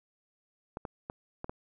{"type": "clicks", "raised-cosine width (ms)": 1, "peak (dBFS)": -23, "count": 5, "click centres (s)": [0.771, 0.852, 1.099, 1.444, 1.495], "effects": []}